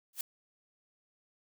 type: noise with exponential growth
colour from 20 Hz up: blue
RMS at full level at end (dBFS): -30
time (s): 0.13-0.21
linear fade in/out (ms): 2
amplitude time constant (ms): 16
effects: none